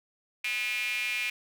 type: tone with high-pass filter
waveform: square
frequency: 114.7 Hz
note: A#2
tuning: 28 cents flat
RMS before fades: -31 dBFS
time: 0.44-1.3 s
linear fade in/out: 5 ms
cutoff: 2400 Hz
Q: 9.2
effects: none